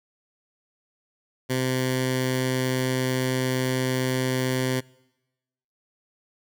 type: tone with notch filter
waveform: 10% pulse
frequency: 128.9 Hz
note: C3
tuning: 26 cents flat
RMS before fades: -25 dBFS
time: 1.49-4.81 s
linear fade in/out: 20 ms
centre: 730 Hz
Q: 1.6
effects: noise-tail reverb RT60 1.0 s tail -24 dB re dry